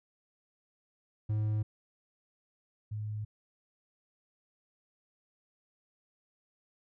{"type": "tone pair in turn", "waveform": ["triangle", "sine"], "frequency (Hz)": [107.1, 106.36], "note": ["A2", "G#2"], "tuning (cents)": [-46, 42], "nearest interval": "unison", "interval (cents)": 12, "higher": "first", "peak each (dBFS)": [-26, -34], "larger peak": "first", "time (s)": [[1.29, 1.63], [2.91, 3.25]], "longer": "neither", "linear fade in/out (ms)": 10, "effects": []}